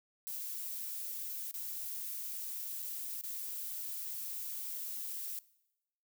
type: noise with dropouts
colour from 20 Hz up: violet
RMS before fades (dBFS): -41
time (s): 0.27-5.39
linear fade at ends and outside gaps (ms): 0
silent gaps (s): 1.512-1.542 / 2.821-2.825 / 3.212-3.237
effects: noise-tail reverb RT60 0.9 s tail -21 dB re dry